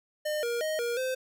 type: tone with pitch steps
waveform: square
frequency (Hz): 606 / 473 / 624 / 474.1 / 517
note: D#5 / A#4 / D#5 / A#4 / C5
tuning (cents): -46 / +25 / +5 / +29 / -21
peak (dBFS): -29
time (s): 0.25-1.15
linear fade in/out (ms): 10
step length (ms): 180
effects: none